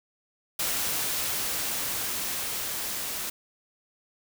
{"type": "noise with level ramp", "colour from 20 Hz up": "white", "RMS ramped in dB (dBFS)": [-28, -33], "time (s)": [0.59, 3.3], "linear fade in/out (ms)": 5, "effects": []}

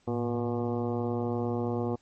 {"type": "harmonic tone with a mistuned harmonic", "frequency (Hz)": 120, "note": "B2", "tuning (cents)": -49, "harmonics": [1, 2, 3, 4, 5, 6, 7, 8, 9, 10], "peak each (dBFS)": [-33, -32, -34, -34, -44, -40, -42, -52, -45, -52], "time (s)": [0.07, 1.96], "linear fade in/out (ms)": 10, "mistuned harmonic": 1, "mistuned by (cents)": -130, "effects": ["pink hiss -67 dBFS RMS until 2.01 s", "MP3 32 kbps"]}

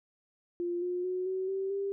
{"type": "tone with pitch steps", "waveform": "sine", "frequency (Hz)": [348.7, 357.7, 366.9, 376.3, 386, 396], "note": ["F4", "F4", "F#4", "F#4", "G4", "G4"], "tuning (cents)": [-3, 41, -15, 29, -27, 18], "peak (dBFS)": -30, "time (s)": [0.6, 1.92], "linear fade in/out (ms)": 0, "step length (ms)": 220, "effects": []}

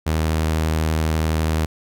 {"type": "tone with vibrato", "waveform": "sawtooth", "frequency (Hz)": 79.1, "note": "D#2", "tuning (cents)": 29, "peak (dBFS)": -14, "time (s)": [0.06, 1.66], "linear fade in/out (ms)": 10, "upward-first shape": "sine", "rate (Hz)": 12, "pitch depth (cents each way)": 14, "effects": []}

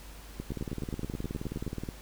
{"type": "two click trains", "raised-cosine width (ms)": 3, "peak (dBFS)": [-22, -22], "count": [27, 13], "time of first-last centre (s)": [[0.52, 1.888], [0.4, 1.666]], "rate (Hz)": [19, 9.48], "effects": ["added 50 Hz sine -47 dBFS peak until 2.01 s", "pink hiss -51 dBFS RMS until 2.01 s"]}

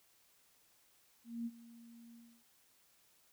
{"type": "tone with ADSR envelope", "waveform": "sine", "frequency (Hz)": 233.1, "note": "A#3", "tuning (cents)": 0, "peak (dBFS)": -36, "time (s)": [1.24, 2.44], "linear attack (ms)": 220, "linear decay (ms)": 43, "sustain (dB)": -18, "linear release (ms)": 290, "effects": ["white hiss -70 dBFS RMS until 3.32 s"]}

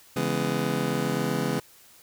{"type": "chord", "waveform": "25% pulse", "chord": "C# minor seventh", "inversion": "none", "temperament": "just", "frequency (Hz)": [138.59, 166.31, 207.9, 249.5], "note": ["C#3", "E3", "G#3", "B3"], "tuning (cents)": [0, 16, 2, 18], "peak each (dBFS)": -27, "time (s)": [0.16, 1.6], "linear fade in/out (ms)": 5, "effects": ["white hiss -54 dBFS RMS until 2.02 s"]}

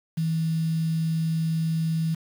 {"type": "tone with quantisation", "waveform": "sine", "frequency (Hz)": 161.9, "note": "E3", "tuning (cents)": -31, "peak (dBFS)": -22, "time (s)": [0.17, 2.15], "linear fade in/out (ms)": 10, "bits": 7, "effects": []}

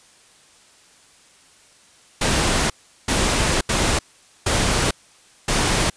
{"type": "noise bursts at uneven times", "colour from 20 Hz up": "pink", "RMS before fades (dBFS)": -19, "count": 5, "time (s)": [[2.21, 2.7], [3.08, 3.61], [3.69, 3.99], [4.46, 4.91], [5.48, 5.9]], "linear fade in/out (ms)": 5, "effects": ["white hiss -52 dBFS RMS until 5.96 s", "resampled to 22050 Hz"]}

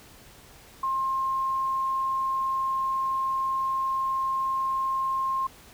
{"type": "tone", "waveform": "sine", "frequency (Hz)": 1063, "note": "C6", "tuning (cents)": 27, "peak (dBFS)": -24, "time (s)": [0.83, 5.47], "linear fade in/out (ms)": 5, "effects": ["pink hiss -51 dBFS RMS until 5.73 s"]}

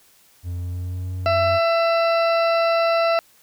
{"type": "tone with pitch glide", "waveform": "triangle", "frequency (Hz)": [88, 91.74], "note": ["F2", "F#2"], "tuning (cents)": [14, -14], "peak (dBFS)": -23, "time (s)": [0.43, 1.6], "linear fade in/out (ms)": 50, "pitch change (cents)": 72, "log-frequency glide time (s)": [0.57, 1.13]}
{"type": "harmonic tone", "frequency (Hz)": 668, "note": "E5", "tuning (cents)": 23, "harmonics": [1, 2, 3, 4, 6, 7, 8], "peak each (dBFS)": [-17, -23, -32, -29, -34, -37, -40], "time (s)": [1.26, 3.19], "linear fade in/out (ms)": 0}
{"effects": ["white hiss -55 dBFS RMS until 3.42 s"]}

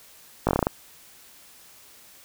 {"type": "slowing click train", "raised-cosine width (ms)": 1, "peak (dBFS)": -6, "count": 8, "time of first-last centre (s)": [0.47, 0.669], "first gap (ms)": 18, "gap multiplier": 1.15, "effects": ["white hiss -51 dBFS RMS until 2.24 s"]}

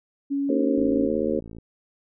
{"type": "tone", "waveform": "sine", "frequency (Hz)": 279.6, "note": "C#4", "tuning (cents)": 15, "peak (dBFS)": -22, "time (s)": [0.3, 1.08], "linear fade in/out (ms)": 20}
{"type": "harmonic tone", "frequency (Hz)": 76.8, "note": "D#2", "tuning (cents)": -22, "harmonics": [3, 4, 5, 6, 7], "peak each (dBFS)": [-28, -28, -28, -28, -28], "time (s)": [0.49, 1.4], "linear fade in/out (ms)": 5}
{"type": "click train", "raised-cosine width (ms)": 3, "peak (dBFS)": -28, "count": 46, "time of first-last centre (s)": [0.78, 1.585], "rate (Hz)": 55.9}
{"effects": []}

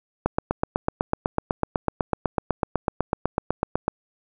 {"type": "click train", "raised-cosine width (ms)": 1, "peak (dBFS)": -6, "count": 30, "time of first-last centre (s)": [0.26, 3.88], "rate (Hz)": 8.01, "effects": []}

